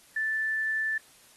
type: tone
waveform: sine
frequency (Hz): 1760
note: A6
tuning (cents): 0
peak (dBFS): -26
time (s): 0.16-0.98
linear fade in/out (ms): 5
effects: white hiss -57 dBFS RMS until 1.36 s + AAC 32 kbps